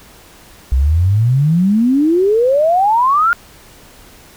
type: exponential sweep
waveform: sine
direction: up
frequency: 61.74 to 1436 Hz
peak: -9 dBFS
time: 0.72-3.33 s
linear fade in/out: 0 ms
effects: pink hiss -42 dBFS RMS until 4.36 s